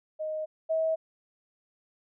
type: tone pair in turn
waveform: sine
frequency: 622.3 / 642.4 Hz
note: D#5 / E5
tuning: 0 / -45 cents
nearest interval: minor second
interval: 55 cents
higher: second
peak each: -30 / -24 dBFS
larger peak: second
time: 0.19-0.46 / 0.69-0.96 s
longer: neither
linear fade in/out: 20 ms
effects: none